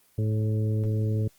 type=harmonic tone with a mistuned harmonic; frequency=108 Hz; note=A2; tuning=32 cents flat; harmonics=1 / 2 / 3 / 4 / 5; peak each=-23 / -34 / -37 / -36 / -43 dBFS; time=0.18-1.28 s; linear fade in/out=5 ms; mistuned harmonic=5; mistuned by=+30 cents; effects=white hiss -62 dBFS RMS until 1.38 s + Opus 24 kbps